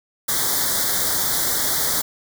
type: band-stop noise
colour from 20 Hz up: white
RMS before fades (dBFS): -21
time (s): 0.28-2.02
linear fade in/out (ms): 10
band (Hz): 2100 to 3300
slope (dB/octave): 96
effects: none